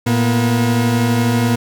40% pulse tone pair together, 114.29 / 240.7 Hz, A#2 / B3, -34 / -44 cents, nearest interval octave + minor second, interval 1290 cents, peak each -15 dBFS, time 0.06-1.56 s, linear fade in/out 10 ms, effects none

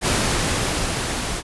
pink noise with level ramp, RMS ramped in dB -19 to -26 dBFS, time 0.01-1.43 s, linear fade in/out 50 ms, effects resampled to 24000 Hz

